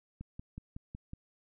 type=click train; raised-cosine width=5 ms; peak=-30 dBFS; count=6; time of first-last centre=0.21-1.134 s; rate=5.41 Hz; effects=none